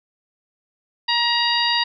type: harmonic tone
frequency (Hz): 947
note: A#5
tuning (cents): +27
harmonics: 1 / 2 / 3 / 4 / 5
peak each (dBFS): -23 / -24 / -24 / -23 / -23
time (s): 1.08-1.84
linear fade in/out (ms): 10
effects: none